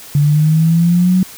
sine exponential sweep, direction up, 143.1 to 187.6 Hz, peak -8 dBFS, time 0.15-1.23 s, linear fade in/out 2 ms, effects white hiss -35 dBFS RMS until 1.37 s

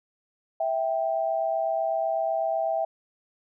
sine tone pair together, 656 / 784 Hz, E5 / G5, -9 / 0 cents, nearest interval minor third, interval 309 cents, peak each -25 / -28 dBFS, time 0.6-2.85 s, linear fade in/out 5 ms, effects none

